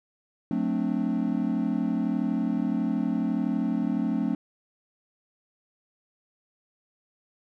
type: chord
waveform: triangle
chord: D dominant seventh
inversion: first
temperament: equal with one note detuned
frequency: 180.77 / 220 / 261.6 / 293.7 Hz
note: F#3 / A3 / C4 / D4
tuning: -40 / 0 / 0 / 0 cents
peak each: -29 / -26 / -27 / -29 dBFS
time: 0.51-4.35 s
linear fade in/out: 2 ms
effects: none